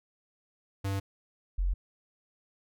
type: tone pair in turn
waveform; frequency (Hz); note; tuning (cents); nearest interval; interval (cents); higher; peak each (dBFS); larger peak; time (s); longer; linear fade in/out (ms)
square / sine; 98 / 44.78; G2 / F1; 0 / +44; octave + major second; 1356; first; -30 / -25; second; 0.84-1 / 1.58-1.74; neither; 10
effects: none